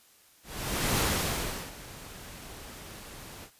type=noise with ADSR envelope; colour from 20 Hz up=pink; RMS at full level=-26 dBFS; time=0.43-3.51 s; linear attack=550 ms; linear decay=730 ms; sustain=-19 dB; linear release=77 ms; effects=white hiss -60 dBFS RMS until 3.59 s + resampled to 32000 Hz